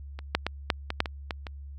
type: clicks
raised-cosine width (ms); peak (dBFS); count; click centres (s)
0.3; -24 / -6 / -11 / -6 / -14 / -6 / -16 / -14 / -21; 9; 0.19 / 0.35 / 0.466 / 0.702 / 0.904 / 1.004 / 1.058 / 1.308 / 1.468
effects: added 70 Hz sine -39 dBFS peak until 1.78 s